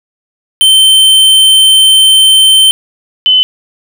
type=tone pair in turn; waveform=square / sine; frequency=3100 / 3031 Hz; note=G7 / F#7; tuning=-20 / +41 cents; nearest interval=unison; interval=39 cents; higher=first; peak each=-3 dBFS; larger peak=neither; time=0.61-2.71 / 3.26-3.43 s; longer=first; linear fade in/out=0 ms; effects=none